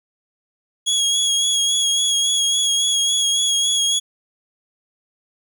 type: tone with vibrato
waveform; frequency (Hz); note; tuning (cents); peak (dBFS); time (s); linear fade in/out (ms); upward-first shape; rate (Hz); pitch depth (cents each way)
25% pulse; 3322; G#7; 0; -12; 0.86-4; 20; sine; 3.6; 26
effects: none